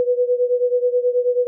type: beating tone pair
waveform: sine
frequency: 490.3 / 499.6 Hz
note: B4 / B4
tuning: -13 / +20 cents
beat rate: 9.3 Hz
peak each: -17 / -20 dBFS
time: 0-1.47 s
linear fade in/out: 0 ms
effects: none